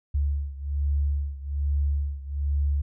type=beating tone pair; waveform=sine; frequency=71 / 72.2 Hz; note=C#2 / D2; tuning=+42 / -29 cents; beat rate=1.2 Hz; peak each=-25 / -28 dBFS; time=0.14-2.82 s; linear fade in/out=10 ms; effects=none